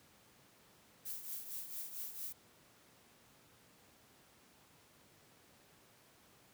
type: noise with tremolo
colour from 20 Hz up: violet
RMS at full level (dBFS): -42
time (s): 1.05-2.33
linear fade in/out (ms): 10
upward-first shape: triangle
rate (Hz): 4.4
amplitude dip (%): 70
effects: pink hiss -65 dBFS RMS until 6.53 s + high-pass 100 Hz 12 dB/octave